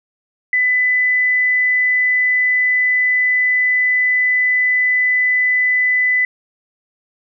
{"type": "tone", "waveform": "sine", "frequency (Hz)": 2000, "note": "B6", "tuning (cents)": 21, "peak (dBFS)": -12, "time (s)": [0.53, 6.25], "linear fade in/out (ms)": 2, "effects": []}